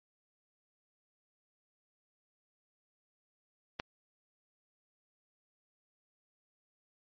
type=click; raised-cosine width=0.3 ms; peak=-18 dBFS; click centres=3.799 s; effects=MP3 32 kbps